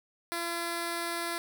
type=tone with notch filter; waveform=5% pulse; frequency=340 Hz; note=F4; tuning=46 cents flat; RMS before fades=-34 dBFS; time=0.32-1.38 s; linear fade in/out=0 ms; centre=2900 Hz; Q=1.7; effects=none